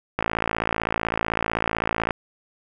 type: click train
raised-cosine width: 0.5 ms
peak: -7 dBFS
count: 108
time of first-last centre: 0.19-2.108 s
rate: 55.8 Hz
effects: none